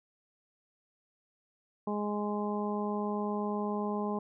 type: harmonic tone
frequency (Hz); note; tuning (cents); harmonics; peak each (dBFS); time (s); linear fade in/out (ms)
207.7; G#3; 0; 1 / 2 / 3 / 4 / 5; -33 / -36 / -41 / -39 / -40; 1.87-4.19; 5
effects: none